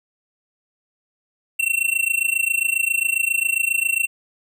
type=tone with amplitude modulation; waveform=square; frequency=2715 Hz; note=F7; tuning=50 cents flat; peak=-15 dBFS; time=1.59-4.07 s; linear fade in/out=10 ms; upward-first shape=sine; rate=27.4 Hz; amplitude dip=90%; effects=none